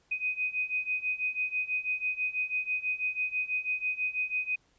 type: beating tone pair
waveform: sine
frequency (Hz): 2499 / 2505.1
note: D#7 / D#7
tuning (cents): +7 / +11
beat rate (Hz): 6.1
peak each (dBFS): -33 / -31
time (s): 0.11-4.56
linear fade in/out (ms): 10
effects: pink hiss -68 dBFS RMS until 4.78 s + resampled to 16000 Hz